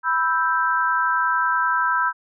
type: chord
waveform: sine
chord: E minor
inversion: second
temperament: equal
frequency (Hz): 987.8 / 1318.5 / 1568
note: B5 / E6 / G6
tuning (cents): 0 / 0 / 0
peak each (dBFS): -22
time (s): 0.03-2.13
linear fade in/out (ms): 50
effects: none